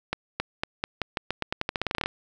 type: accelerating click train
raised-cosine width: 0.3 ms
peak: -10 dBFS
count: 20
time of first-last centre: 0.13-2.06 s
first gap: 270 ms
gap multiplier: 0.87
effects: none